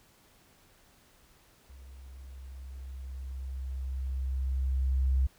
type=tone with level ramp; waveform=sine; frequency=65.7 Hz; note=C2; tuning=8 cents sharp; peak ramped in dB=-47 to -22 dBFS; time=1.69-5.27 s; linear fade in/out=10 ms; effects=pink hiss -62 dBFS RMS until 5.38 s